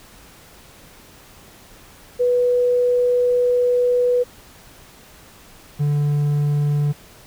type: tone pair in turn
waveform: sine / triangle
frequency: 491.7 / 146.18 Hz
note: B4 / D3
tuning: -8 / -8 cents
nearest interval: octave + major sixth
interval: 2100 cents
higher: first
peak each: -14 dBFS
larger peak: neither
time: 2.19-4.24 / 5.79-6.93 s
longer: first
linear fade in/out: 20 ms
effects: pink hiss -46 dBFS RMS until 7.26 s